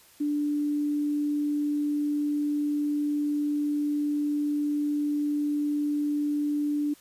sine tone with quantisation, 293.7 Hz, D4, in tune, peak -24 dBFS, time 0.2-6.94 s, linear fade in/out 10 ms, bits 9, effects white hiss -56 dBFS RMS until 7 s + resampled to 32000 Hz

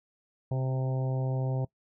harmonic tone with a mistuned harmonic, 130.81 Hz, C3, in tune, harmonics 1 / 2 / 3 / 4 / 5 / 6 / 7, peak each -27 / -42 / -41 / -40 / -42 / -45 / -48 dBFS, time 0.51-1.65 s, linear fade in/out 5 ms, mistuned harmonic 2, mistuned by +43 cents, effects noise-tail reverb RT60 0.1 s tail -22 dB re dry

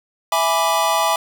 square chord, E dominant seventh, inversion none, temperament equal, 659.3 / 830.6 / 987.8 / 1174.7 Hz, E5 / G#5 / B5 / D6, 0 / 0 / 0 / 0 cents, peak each -22 dBFS, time 0.32-1.16 s, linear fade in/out 2 ms, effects none

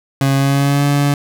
30% pulse tone with pitch glide, 136.8 to 143.02 Hz, C#3 to D3, -23 to -46 cents, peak -9 dBFS, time 0.21-1.14 s, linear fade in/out 2 ms, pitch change +77 cents, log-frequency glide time 0.36-0.84 s, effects none

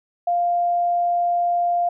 sine tone, 698.5 Hz, F5, in tune, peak -17 dBFS, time 0.27-1.89 s, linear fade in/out 5 ms, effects none

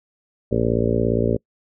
harmonic tone with a mistuned harmonic, 57.4 Hz, A#1, 26 cents flat, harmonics 1 / 2 / 3 / 4 / 5 / 6 / 7 / 8 / 9 / 10, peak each -29 / -24 / -29 / -24 / -27 / -29 / -24 / -25 / -28 / -29 dBFS, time 0.51-1.37 s, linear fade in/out 10 ms, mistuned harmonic 1, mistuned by +26 cents, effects noise-tail reverb RT60 0.1 s tail -26 dB re dry

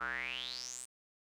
square tone with band-pass filter sweep, 62.7 Hz, B1, 27 cents sharp, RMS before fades -41 dBFS, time 0-0.86 s, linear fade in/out 20 ms, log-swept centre 1300 to 9000 Hz, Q 9, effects none

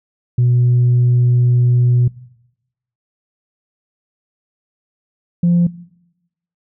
sine tone pair in turn, 122.6 / 173.38 Hz, B2 / F3, -12 / -12 cents, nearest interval tritone, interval 600 cents, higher second, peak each -8 dBFS, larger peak neither, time 0.38-2.08 / 5.43-5.67 s, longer first, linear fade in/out 5 ms, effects noise-tail reverb RT60 0.9 s tail -21 dB re dry + tanh soft clip ceiling -7 dBFS

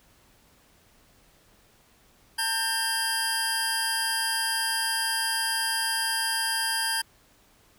25% pulse tone cluster, 905 / 1582 / 4872 Hz, A5 / G6 / D#8, +48 / +15 / -37 cents, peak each -28 / -25 / -24 dBFS, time 2.38-7.02 s, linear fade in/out 10 ms, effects pink hiss -60 dBFS RMS until 7.78 s

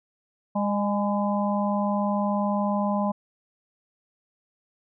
harmonic tone with a mistuned harmonic, 203.2 Hz, G#3, 38 cents flat, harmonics 1 / 3 / 4 / 5, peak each -24 / -29 / -30 / -31 dBFS, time 0.55-3.12 s, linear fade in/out 10 ms, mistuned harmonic 4, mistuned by +36 cents, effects none

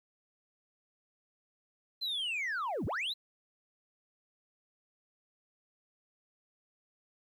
sine linear two-way sweep, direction down then up, 4150 to 62 to 4150 Hz, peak -30 dBFS, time 2.01-3.14 s, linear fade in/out 20 ms, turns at 2.86 s, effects tanh soft clip ceiling -31 dBFS + 11-bit

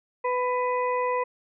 harmonic tone, 498.1 Hz, B4, 15 cents sharp, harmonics 1 / 2 / 4 / 5, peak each -26 / -26 / -36 / -40 dBFS, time 0.24-1.24 s, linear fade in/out 10 ms, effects none

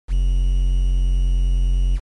triangle tone with quantisation, 44.84 Hz, F1, 46 cents sharp, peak -12 dBFS, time 0.08-2 s, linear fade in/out 50 ms, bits 7, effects MP3 48 kbps

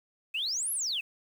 sine exponential two-way sweep, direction up then down, 2489 to 11550 to 2489 Hz, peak -28 dBFS, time 0.34-1.01 s, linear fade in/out 10 ms, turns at 0.72 s, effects tanh soft clip ceiling -24 dBFS + 9-bit

